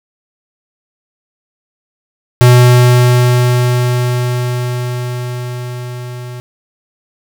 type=tone with level ramp; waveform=square; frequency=123.47 Hz; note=B2; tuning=in tune; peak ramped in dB=-3 to -25 dBFS; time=2.41-6.4 s; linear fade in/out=0 ms; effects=none